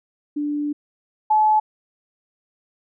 sine tone pair in turn, 293.7 / 859 Hz, D4 / A5, 0 / -42 cents, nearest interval octave + perfect fifth, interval 1858 cents, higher second, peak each -21 / -13 dBFS, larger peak second, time 0.36-0.73 / 1.3-1.6 s, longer first, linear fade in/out 10 ms, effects none

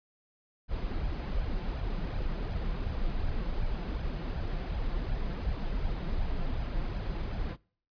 brown noise with flanger, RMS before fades -32 dBFS, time 0.68-7.57 s, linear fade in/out 50 ms, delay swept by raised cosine 1.2 to 5.9 ms, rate 2.7 Hz, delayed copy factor +0.55, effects noise-tail reverb RT60 0.5 s tail -25 dB re dry + resampled to 11025 Hz

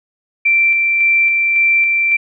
sine tone with tremolo, 2349 Hz, D7, in tune, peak -9 dBFS, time 0.45-2.17 s, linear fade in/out 10 ms, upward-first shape square, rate 1.8 Hz, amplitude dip 25%, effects none

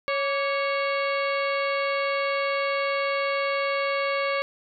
harmonic tone with a mistuned harmonic, 553 Hz, C#5, 4 cents flat, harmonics 1 / 2 / 3 / 4 / 5 / 6 / 7 / 8, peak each -26 / -29 / -35 / -30 / -37 / -42 / -42 / -40 dBFS, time 0.08-4.42 s, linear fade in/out 0 ms, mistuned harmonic 2, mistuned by +71 cents, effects none

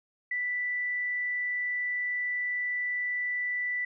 sine tone, 1975.5 Hz, B6, in tune, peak -28 dBFS, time 0.31-3.85 s, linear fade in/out 5 ms, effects none

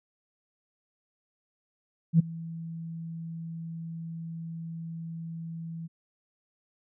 sine tone with ADSR envelope, 164.81 Hz, E3, in tune, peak -13 dBFS, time 2.13-5.88 s, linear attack 64 ms, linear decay 12 ms, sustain -22 dB, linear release 24 ms, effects tanh soft clip ceiling -9 dBFS

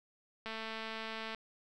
click train, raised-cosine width 0.3 ms, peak -26 dBFS, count 198, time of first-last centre 0.46-1.347 s, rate 222 Hz, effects none

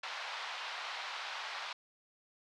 pink band-pass noise, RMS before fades -42 dBFS, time 0.03-1.73 s, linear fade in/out 5 ms, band 790 to 4500 Hz, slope 24 dB/octave, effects none

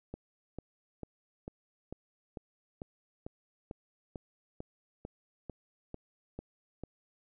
click train, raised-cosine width 2 ms, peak -27 dBFS, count 16, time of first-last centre 0.14-6.836 s, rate 2.24 Hz, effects none

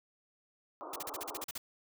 white band-pass noise, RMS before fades -45 dBFS, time 0.81-1.44 s, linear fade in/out 0 ms, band 280 to 1300 Hz, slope 96 dB/octave
white noise bursts, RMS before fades -40 dBFS, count 10, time 0.93-1.58 s, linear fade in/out 5 ms, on 29 ms, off 40 ms
effects none

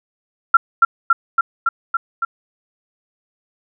sine tone with echo, 1366 Hz, F6, 39 cents flat, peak -4 dBFS, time 0.54-0.57 s, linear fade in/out 5 ms, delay 280 ms, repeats 6, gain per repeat -2 dB, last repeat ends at 2.25 s, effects none

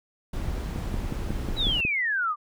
brown noise, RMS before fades -30 dBFS, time 0.33-1.81 s, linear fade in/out 5 ms
click train, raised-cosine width 3 ms, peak -17 dBFS, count 7, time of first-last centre 0.76-1.851 s, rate 5.5 Hz
sine exponential sweep, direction down, 4011 to 1161 Hz, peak -23 dBFS, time 1.56-2.36 s, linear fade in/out 50 ms
effects none

